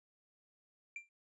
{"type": "tone with exponential decay", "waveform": "triangle", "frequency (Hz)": 2365, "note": "D7", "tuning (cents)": 12, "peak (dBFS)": -37, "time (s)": [0.96, 1.09], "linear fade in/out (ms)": 2, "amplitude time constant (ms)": 27, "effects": ["resampled to 24000 Hz"]}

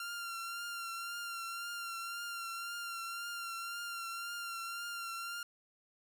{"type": "tone with vibrato", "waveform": "sawtooth", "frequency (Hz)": 1382, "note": "F6", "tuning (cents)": -19, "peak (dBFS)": -36, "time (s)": [0, 5.43], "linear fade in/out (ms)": 2, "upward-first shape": "triangle", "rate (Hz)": 1.9, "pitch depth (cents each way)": 33, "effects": []}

